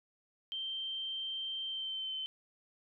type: tone with pitch glide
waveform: sine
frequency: 3136 to 3075 Hz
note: G7 to G7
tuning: 0 to -34 cents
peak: -36 dBFS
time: 0.52-2.26 s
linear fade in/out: 0 ms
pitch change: -34 cents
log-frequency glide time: 1.66-2.14 s
effects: none